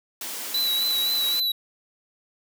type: high-pass noise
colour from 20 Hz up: white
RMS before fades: -33 dBFS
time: 0.21-1.4 s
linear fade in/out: 2 ms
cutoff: 200 Hz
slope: 48 dB/octave
type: tone with vibrato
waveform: square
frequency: 3945 Hz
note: B7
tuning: 3 cents flat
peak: -22 dBFS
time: 0.54-1.52 s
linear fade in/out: 5 ms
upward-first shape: triangle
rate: 3.8 Hz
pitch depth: 43 cents each way
effects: none